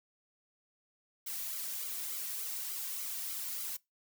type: noise with flanger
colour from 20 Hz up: blue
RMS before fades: -39 dBFS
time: 1.26-3.77 s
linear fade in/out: 10 ms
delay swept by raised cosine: 1.1 to 2.4 ms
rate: 3.4 Hz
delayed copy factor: -0.65
effects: noise-tail reverb RT60 0.2 s tail -23 dB re dry